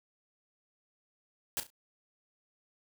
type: noise with echo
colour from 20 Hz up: white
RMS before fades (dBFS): -33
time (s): 1.57-1.6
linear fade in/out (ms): 0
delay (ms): 34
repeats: 3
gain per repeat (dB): -11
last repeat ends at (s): 1.702
effects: none